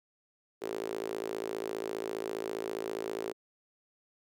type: tone with high-pass filter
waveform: sawtooth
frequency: 54.9 Hz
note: A1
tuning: 3 cents flat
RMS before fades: -37 dBFS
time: 0.61-3.33 s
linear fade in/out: 20 ms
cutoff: 400 Hz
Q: 5.2
effects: none